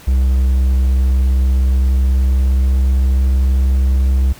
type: tone with pitch glide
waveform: triangle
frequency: 64.9 to 65.69 Hz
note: C2 to C2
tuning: -13 to +7 cents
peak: -8 dBFS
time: 0.07-4.33 s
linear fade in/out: 10 ms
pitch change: +20 cents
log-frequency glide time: 1.04-3.76 s
effects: pink hiss -40 dBFS RMS until 4.39 s